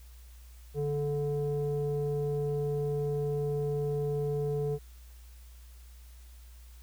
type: tone with low-pass filter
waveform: square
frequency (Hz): 145.3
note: D3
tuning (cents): -18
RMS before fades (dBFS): -31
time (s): 0.74-4.79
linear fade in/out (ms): 50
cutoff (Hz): 500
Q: 6.5
effects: added 60 Hz sine -48 dBFS peak until 6.82 s + white hiss -61 dBFS RMS until 6.82 s